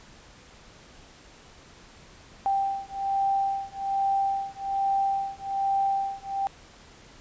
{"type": "beating tone pair", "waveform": "sine", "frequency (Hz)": [785, 786.2], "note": ["G5", "G5"], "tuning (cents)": [2, 5], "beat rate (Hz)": 1.2, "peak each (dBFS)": -27, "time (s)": [2.46, 6.47], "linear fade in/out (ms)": 0, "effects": ["pink hiss -51 dBFS RMS until 7.2 s", "resampled to 16000 Hz"]}